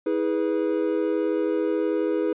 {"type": "chord", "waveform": "triangle", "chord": "E major", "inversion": "none", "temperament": "equal with one note detuned", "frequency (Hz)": [322.3, 415.3, 493.9], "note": ["E4", "G#4", "B4"], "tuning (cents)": [-39, 0, 0], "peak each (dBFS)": [-23, -24, -25], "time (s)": [0.06, 2.33], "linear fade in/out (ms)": 5, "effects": ["resampled to 8000 Hz"]}